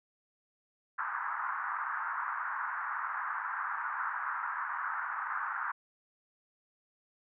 white band-pass noise, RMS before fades -36 dBFS, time 0.98-5.72 s, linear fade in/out 10 ms, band 930 to 1600 Hz, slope 48 dB/octave, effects none

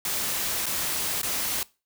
white noise with dropouts, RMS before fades -28 dBFS, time 0.05-1.63 s, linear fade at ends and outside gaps 1 ms, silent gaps 0.658-0.665 / 1.216-1.231 s, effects noise-tail reverb RT60 0.3 s tail -22 dB re dry

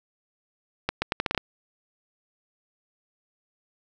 accelerating click train, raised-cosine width 0.3 ms, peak -8 dBFS, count 8, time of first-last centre 0.89-1.377 s, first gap 130 ms, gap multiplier 0.78, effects none

